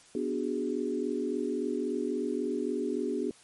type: chord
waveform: sine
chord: G# half-diminished seventh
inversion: first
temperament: equal with one note detuned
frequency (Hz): 246.9 / 293.7 / 370 / 413.6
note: B3 / D4 / F#4 / G#4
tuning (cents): 0 / 0 / 0 / -7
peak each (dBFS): -34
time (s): 0.15-3.31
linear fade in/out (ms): 2
effects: white hiss -57 dBFS RMS until 3.43 s + MP3 48 kbps